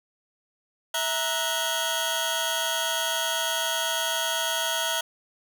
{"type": "tone cluster", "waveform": "sawtooth", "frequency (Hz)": [654, 936, 1474, 3204, 3332], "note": ["E5", "A#5", "F#6", "G7", "G#7"], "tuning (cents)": [-14, 7, -7, 37, 5], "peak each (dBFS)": -28, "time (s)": [0.94, 5.01], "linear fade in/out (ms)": 5, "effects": []}